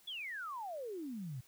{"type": "exponential sweep", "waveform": "sine", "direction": "down", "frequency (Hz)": [3513, 118], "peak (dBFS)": -40, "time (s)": [0.07, 1.41], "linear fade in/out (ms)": 10, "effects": ["white hiss -65 dBFS RMS until 1.47 s"]}